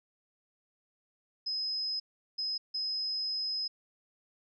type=tone bursts at uneven times; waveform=sine; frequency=5080 Hz; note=D#8; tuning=35 cents sharp; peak=-31 dBFS; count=3; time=1.46-2 / 2.38-2.58 / 2.74-3.68 s; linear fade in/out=10 ms; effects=none